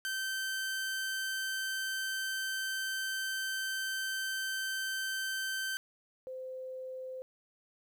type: tone pair in turn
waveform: sawtooth / sine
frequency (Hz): 1549 / 516.9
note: G6 / C5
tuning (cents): -21 / -21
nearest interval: octave + perfect fifth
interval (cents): 1900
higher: first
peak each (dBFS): -30 / -39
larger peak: first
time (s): 0.05-5.77 / 6.27-7.22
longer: first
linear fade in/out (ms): 0
effects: 12-bit